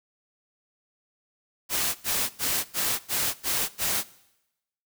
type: noise bursts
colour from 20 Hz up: white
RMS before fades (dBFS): -26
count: 7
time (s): 1.69-4.038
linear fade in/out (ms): 50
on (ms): 260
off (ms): 88
effects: noise-tail reverb RT60 0.9 s tail -20 dB re dry